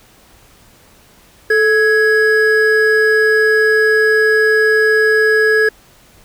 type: tone pair together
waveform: triangle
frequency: 436 / 1666.2 Hz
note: A4 / G#6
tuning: -16 / +5 cents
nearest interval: octave + major seventh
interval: 2321 cents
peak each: -10 dBFS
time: 1.5-5.69 s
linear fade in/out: 5 ms
effects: pink hiss -47 dBFS RMS until 6.24 s